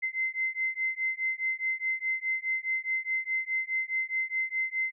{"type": "beating tone pair", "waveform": "sine", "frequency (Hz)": [2066, 2070.8], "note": ["C7", "C7"], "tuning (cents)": [-22, -18], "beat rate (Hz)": 4.8, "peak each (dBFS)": -31, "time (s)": [0.02, 4.92], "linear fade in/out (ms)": 20, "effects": []}